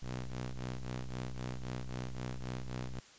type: ring-modulated tone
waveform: sawtooth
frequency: 62.2 Hz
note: B1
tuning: 13 cents sharp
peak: -31 dBFS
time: 0.02-3 s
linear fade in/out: 5 ms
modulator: 64.1 Hz
effects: white hiss -58 dBFS RMS until 3.18 s + resampled to 16000 Hz